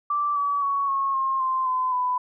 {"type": "tone with pitch steps", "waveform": "sine", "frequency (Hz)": [1169, 1143, 1117.5, 1092.6, 1068.3, 1044.5, 1021.2, 998.5], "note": ["D6", "D6", "C#6", "C#6", "C6", "C6", "C6", "B5"], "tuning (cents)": [-8, -47, 14, -25, 36, -3, -42, 19], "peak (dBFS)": -21, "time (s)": [0.1, 2.18], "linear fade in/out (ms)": 5, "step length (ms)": 260, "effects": []}